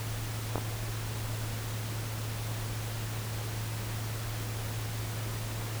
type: clicks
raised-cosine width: 1 ms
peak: -15 / -19 dBFS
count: 2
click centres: 0.557 / 0.581 s
effects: added 110 Hz sine -34 dBFS peak until 5.8 s + pink hiss -40 dBFS RMS until 5.8 s